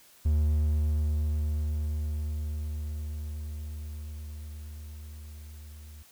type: tone with level ramp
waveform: triangle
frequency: 75.7 Hz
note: D#2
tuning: 47 cents flat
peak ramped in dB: -19 to -42 dBFS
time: 0.25-6.03 s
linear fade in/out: 10 ms
effects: white hiss -57 dBFS RMS until 6.11 s